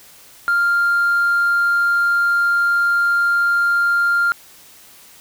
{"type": "tone with hard clipping", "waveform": "triangle", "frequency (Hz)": 1396.9, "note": "F6", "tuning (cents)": 0, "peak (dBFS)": -13, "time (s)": [0.48, 4.32], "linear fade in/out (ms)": 0, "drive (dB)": 2, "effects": ["white hiss -45 dBFS RMS until 5.2 s"]}